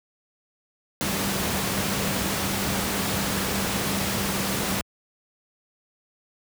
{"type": "tone in noise", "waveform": "sine", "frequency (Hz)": 196, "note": "G3", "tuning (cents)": 0, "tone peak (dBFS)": -31, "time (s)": [1.01, 4.81], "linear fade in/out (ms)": 0, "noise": "pink", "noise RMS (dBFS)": -26, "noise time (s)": [1.01, 4.81], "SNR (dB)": -8, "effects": ["high-pass 80 Hz 12 dB/octave"]}